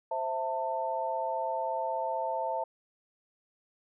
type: chord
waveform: sine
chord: A minor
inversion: first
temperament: equal with one note detuned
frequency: 523.3 / 659.3 / 894.3 Hz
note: C5 / E5 / A5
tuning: 0 / 0 / +28 cents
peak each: -36 / -34 / -32 dBFS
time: 0.11-2.64 s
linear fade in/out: 5 ms
effects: none